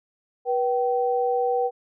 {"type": "tone pair together", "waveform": "sine", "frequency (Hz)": [485.7, 771], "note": ["B4", "G5"], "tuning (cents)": [-29, -29], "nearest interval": "minor sixth", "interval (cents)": 800, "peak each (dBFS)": [-22, -24], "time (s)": [0.45, 1.71], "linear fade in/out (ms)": 50, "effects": []}